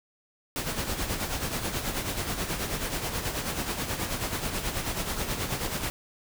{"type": "noise with tremolo", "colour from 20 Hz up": "pink", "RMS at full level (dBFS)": -29, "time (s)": [0.56, 5.9], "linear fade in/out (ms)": 0, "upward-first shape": "sine", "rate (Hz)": 9.3, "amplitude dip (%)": 55, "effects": []}